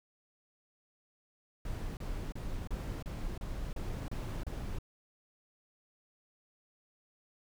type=noise bursts; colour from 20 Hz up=brown; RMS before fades=-38 dBFS; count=9; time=1.65-4.786 s; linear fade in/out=2 ms; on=320 ms; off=32 ms; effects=none